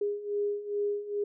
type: beating tone pair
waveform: sine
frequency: 408.6 / 411 Hz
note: G#4 / G#4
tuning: -28 / -18 cents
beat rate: 2.4 Hz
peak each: -34 / -30 dBFS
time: 0.01-1.24 s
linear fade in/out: 5 ms
effects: none